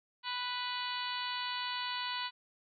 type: harmonic tone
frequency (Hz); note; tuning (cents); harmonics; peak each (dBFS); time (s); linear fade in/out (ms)
493.9; B4; 0; 2 / 3 / 4 / 5 / 6 / 7 / 8 / 9; -39 / -44 / -45 / -46 / -42 / -46 / -43 / -45; 0.23-2.31; 50
effects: none